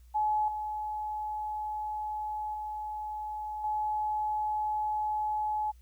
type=tone with level steps; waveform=sine; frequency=851 Hz; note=G#5; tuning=42 cents sharp; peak=-25 / -32 / -34 / -28 dBFS; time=0.14-5.72 s; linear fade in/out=20 ms; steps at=0.48 / 2.54 / 3.64 s; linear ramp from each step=2 ms; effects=added 60 Hz sine -52 dBFS peak until 5.81 s + white hiss -70 dBFS RMS until 5.81 s